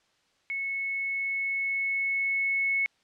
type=tone with level ramp; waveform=sine; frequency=2199 Hz; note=C#7; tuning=14 cents flat; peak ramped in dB=-29 to -23 dBFS; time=0.5-2.86 s; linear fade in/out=0 ms; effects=white hiss -68 dBFS RMS until 3.03 s + low-pass 5000 Hz 12 dB/octave